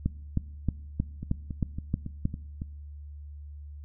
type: two click trains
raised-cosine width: 5 ms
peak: -22 / -13 dBFS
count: 6 / 8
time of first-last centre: 1.23-2.619 / 0.06-2.254 s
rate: 3.6 / 3.19 Hz
effects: noise-tail reverb RT60 0.9 s tail -21 dB re dry + added 73 Hz sine -40 dBFS peak until 3.84 s

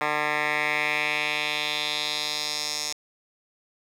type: tone with band-pass filter sweep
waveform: 10% pulse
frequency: 150 Hz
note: D3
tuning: 37 cents sharp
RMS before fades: -27 dBFS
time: 0.01-2.93 s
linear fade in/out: 2 ms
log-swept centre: 1500 to 5900 Hz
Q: 2.4
effects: 8-bit

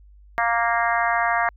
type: harmonic tone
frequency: 233.1 Hz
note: A#3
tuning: in tune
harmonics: 3 / 4 / 5 / 6 / 7 / 8 / 9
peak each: -23 / -26 / -25 / -30 / -26 / -28 / -31 dBFS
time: 0.38-1.49 s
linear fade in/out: 0 ms
effects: added 50 Hz sine -46 dBFS peak until 1.56 s

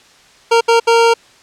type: tone bursts at uneven times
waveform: 25% pulse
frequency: 462.3 Hz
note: A#4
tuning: 14 cents flat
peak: -4 dBFS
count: 3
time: 0.51-0.61 / 0.68-0.8 / 0.87-1.14 s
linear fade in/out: 10 ms
effects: white hiss -46 dBFS RMS until 1.42 s + low-pass 6000 Hz 12 dB/octave

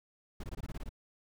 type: noise bursts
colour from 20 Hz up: brown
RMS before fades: -39 dBFS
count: 9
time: 0.4-0.892 s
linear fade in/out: 5 ms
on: 36 ms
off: 21 ms
effects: none

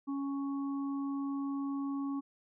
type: harmonic tone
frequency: 277.5 Hz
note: C#4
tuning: 2 cents sharp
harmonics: 1 / 3 / 4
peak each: -33 / -51 / -46 dBFS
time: 0.07-2.21 s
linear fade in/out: 20 ms
effects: none

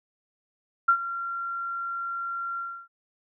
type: tone with ADSR envelope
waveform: sine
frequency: 1375 Hz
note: F6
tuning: 27 cents flat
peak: -14 dBFS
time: 0.88-2.88 s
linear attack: 9 ms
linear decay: 79 ms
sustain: -15 dB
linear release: 300 ms
effects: none

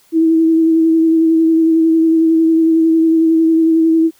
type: tone with vibrato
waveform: sine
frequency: 324.6 Hz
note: E4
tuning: 27 cents flat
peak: -8 dBFS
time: 0.12-4.11 s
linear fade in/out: 50 ms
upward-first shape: sine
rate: 11 Hz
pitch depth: 20 cents each way
effects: white hiss -52 dBFS RMS until 4.19 s

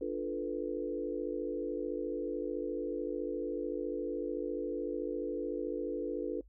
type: chord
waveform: sine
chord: B half-diminished seventh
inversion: first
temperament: equal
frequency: 293.7 / 349.2 / 440 / 493.9 Hz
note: D4 / F4 / A4 / B4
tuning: 0 / 0 / 0 / 0 cents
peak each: -39 / -39 / -38 / -39 dBFS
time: 0.01-6.41 s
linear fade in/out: 5 ms
effects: noise-tail reverb RT60 0.1 s tail -23 dB re dry + added 50 Hz sine -56 dBFS peak until 6.48 s

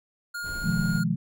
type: tone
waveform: square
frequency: 1421 Hz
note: F6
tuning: 30 cents sharp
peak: -32 dBFS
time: 0.34-1.04 s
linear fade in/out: 10 ms
type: noise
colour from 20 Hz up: brown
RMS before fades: -37 dBFS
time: 0.42-1.02 s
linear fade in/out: 50 ms
type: chord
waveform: sine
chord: F half-diminished seventh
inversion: second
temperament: equal with one note detuned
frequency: 123.47 / 155.56 / 174.61 / 213 Hz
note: Cb3 / Eb3 / F3 / Ab3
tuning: 0 / 0 / 0 / +44 cents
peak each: -32 / -28 / -26 / -29 dBFS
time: 0.64-1.16 s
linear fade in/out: 10 ms
effects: none

